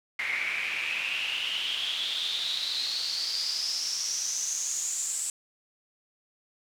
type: noise with band-pass filter sweep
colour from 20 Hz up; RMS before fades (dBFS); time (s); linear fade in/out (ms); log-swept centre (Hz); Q
pink; -31; 0.19-5.3; 2; 2100 to 7800; 8.9
effects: none